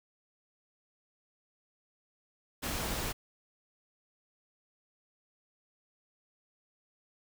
pink noise, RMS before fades -35 dBFS, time 2.62-3.13 s, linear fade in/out 20 ms, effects none

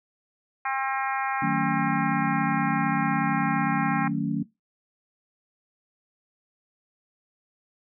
harmonic tone, 267.8 Hz, C4, 40 cents sharp, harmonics 3 / 4 / 5 / 6 / 7 / 8 / 9, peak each -29 / -31 / -33 / -35 / -36 / -37 / -38 dBFS, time 0.65-4.08 s, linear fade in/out 5 ms
sine chord, D# half-diminished seventh, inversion none, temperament just, 155.56 / 186.68 / 224 / 280 Hz, D#3 / F#3 / A3 / C#4, 0 / +16 / +31 / +18 cents, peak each -30 / -30 / -29 / -29 dBFS, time 1.42-4.43 s, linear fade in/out 5 ms
effects noise-tail reverb RT60 0.2 s tail -20 dB re dry

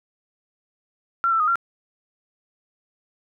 sine tone with pitch steps, 1365 / 1331 / 1242 / 1373 Hz, F6 / E6 / D#6 / F6, -40 / +16 / -3 / -30 cents, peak -17 dBFS, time 1.24-1.556 s, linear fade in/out 0 ms, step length 79 ms, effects none

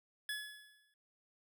25% pulse tone with exponential decay, 1702 Hz, G#6, 42 cents sharp, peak -32 dBFS, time 0.29-0.94 s, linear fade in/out 2 ms, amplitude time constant 140 ms, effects none

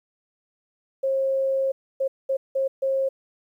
sine tone bursts at uneven times, 537 Hz, C5, 45 cents sharp, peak -20 dBFS, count 5, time 1.03-1.72 / 2-2.08 / 2.29-2.37 / 2.55-2.68 / 2.82-3.09 s, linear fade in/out 10 ms, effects 10-bit

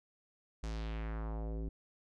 square tone with low-pass filter sweep, 54.8 Hz, A1, 6 cents flat, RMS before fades -39 dBFS, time 0.63-1.69 s, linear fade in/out 5 ms, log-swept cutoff 7100 to 320 Hz, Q 1.7, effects none

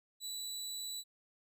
25% pulse tone, 3951 Hz, B7, in tune, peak -36 dBFS, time 0.2-1.04 s, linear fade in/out 50 ms, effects none

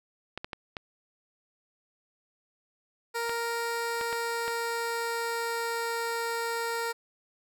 clicks, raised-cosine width 0.3 ms, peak -19 dBFS, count 8, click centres 0.376 / 0.445 / 0.532 / 0.768 / 3.295 / 4.012 / 4.128 / 4.48 s
15% pulse tone with pitch glide, 466.2 to 463.5 Hz, A#4 to A#4, 0 to -10 cents, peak -23 dBFS, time 3.14-6.93 s, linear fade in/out 20 ms, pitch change -10 cents, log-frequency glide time 3.75-6 s
effects none

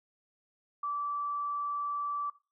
sine tone, 1160 Hz, D6, 22 cents flat, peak -31 dBFS, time 0.83-2.3 s, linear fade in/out 5 ms, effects noise-tail reverb RT60 0.3 s tail -17 dB re dry

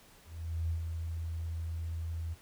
sine tone with ADSR envelope, 82.41 Hz, E2, in tune, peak -29 dBFS, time 0.24-2.35 s, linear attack 460 ms, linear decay 99 ms, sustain -5 dB, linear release 22 ms, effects pink hiss -59 dBFS RMS until 2.41 s

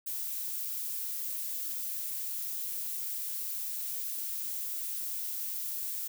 violet noise, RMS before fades -36 dBFS, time 0.06-6.08 s, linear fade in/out 10 ms, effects none

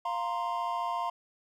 triangle chord, F suspended fourth, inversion none, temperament equal, 698.5 / 932.3 / 1046.5 Hz, F5 / Bb5 / C6, 0 / 0 / 0 cents, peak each -33 / -32 / -32 dBFS, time 0.05-1.1 s, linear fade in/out 5 ms, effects none

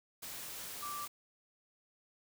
sine tone in noise, 1172 Hz, D6, 4 cents flat, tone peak -40 dBFS, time 0.82-1.06 s, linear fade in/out 10 ms, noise white, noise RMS -45 dBFS, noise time 0.22-1.08 s, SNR +2 dB, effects none

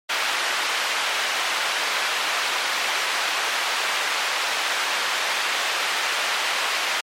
white band-pass noise, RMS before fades -24 dBFS, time 0.09-7.01 s, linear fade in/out 10 ms, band 690 to 3000 Hz, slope 12 dB/octave, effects MP3 64 kbps

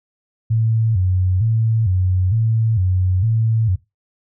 sine tone with vibrato, 101.7 Hz, G#2, 36 cents flat, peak -14 dBFS, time 0.5-3.76 s, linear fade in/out 10 ms, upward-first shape square, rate 1.1 Hz, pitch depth 170 cents each way, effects noise-tail reverb RT60 0.2 s tail -17 dB re dry

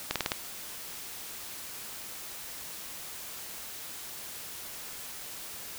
slowing click train, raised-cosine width 0.2 ms, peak -10 dBFS, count 5, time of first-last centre 0.11-0.319 s, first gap 47 ms, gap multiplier 1.07, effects white hiss -42 dBFS RMS until 5.78 s

